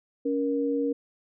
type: tone pair together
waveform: sine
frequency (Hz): 280.5 / 471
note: C#4 / A#4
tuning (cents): +21 / +18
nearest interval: major sixth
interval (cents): 897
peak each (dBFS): -26 / -27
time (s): 0.25-0.93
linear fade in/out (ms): 10
effects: none